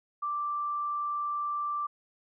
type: tone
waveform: sine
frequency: 1174.7 Hz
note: D6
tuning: in tune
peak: -29 dBFS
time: 0.22-1.87 s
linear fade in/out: 10 ms
effects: none